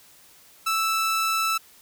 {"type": "tone", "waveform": "sawtooth", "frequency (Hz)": 1318.5, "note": "E6", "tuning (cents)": 0, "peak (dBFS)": -18, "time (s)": [0.66, 1.58], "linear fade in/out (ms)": 10, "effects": ["white hiss -53 dBFS RMS until 1.81 s"]}